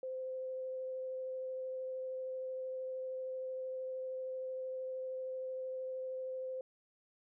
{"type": "tone with vibrato", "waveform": "sine", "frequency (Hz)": 518, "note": "C5", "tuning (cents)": -17, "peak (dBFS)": -38, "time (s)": [0.03, 6.61], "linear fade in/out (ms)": 2, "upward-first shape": "triangle", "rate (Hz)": 13, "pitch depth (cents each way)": 10, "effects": []}